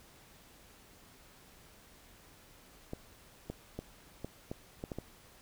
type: clicks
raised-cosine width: 2 ms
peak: -25 dBFS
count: 8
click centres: 2.934 / 3.5 / 3.79 / 4.246 / 4.515 / 4.839 / 4.918 / 4.986 s
effects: pink hiss -59 dBFS RMS until 5.41 s